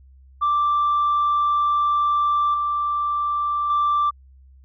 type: tone with level steps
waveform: sine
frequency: 1174.7 Hz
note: D6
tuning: in tune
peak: -15 / -19 / -15 dBFS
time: 0.41-4.11 s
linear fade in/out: 20 ms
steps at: 2.54 / 3.7 s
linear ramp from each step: 2 ms
effects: tanh soft clip ceiling -14 dBFS + added 66 Hz sine -46 dBFS peak until 4.64 s